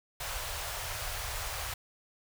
pink band-stop noise, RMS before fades -37 dBFS, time 0.2-1.74 s, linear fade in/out 5 ms, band 100 to 570 Hz, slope 24 dB/octave, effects none

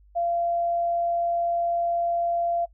sine tone, 687 Hz, F5, 29 cents flat, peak -22 dBFS, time 0.15-2.66 s, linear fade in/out 20 ms, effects noise-tail reverb RT60 0.1 s tail -21 dB re dry + added 50 Hz sine -52 dBFS peak until 2.73 s

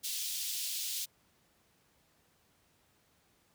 pink high-pass noise, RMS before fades -37 dBFS, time 0.03-1.06 s, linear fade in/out 20 ms, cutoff 3300 Hz, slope 24 dB/octave, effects pink hiss -70 dBFS RMS until 3.54 s + high-pass 60 Hz 12 dB/octave

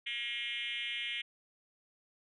sine tone with frequency modulation, 2637 Hz, E7, in tune, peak -34 dBFS, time 0.06-1.22 s, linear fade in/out 10 ms, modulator 243 Hz, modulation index 2.9, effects tanh soft clip ceiling -30 dBFS

